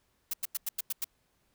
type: noise bursts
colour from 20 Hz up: blue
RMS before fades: -32 dBFS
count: 7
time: 0.31-1.044 s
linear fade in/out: 5 ms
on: 26 ms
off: 92 ms
effects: pink hiss -73 dBFS RMS until 1.54 s